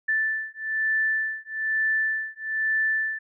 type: beating tone pair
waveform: sine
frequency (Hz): 1760 / 1761.1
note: A6 / A6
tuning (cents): 0 / +1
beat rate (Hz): 1.1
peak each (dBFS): -26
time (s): 0.08-3.19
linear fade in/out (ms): 10
effects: none